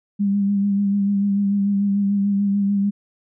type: tone with vibrato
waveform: sine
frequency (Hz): 200.3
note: G3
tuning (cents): +38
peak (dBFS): -16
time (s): 0.19-2.91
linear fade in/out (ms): 20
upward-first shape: sine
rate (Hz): 6.8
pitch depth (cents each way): 27
effects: none